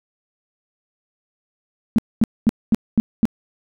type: tone bursts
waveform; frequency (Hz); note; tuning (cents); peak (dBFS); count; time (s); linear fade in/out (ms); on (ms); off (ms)
sine; 223.2; A3; +25; -10; 6; 1.96-3.254; 0; 24; 230
effects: none